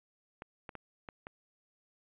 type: clicks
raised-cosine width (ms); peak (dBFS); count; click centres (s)
0.5; -28; 5; 0.421 / 0.692 / 0.753 / 1.088 / 1.269
effects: resampled to 8000 Hz